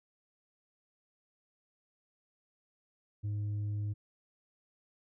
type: tone with tanh clipping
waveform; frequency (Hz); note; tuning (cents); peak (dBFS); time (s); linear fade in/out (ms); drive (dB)
sine; 103.83; G#2; 0; -33; 3.23-3.94; 20; 3
effects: none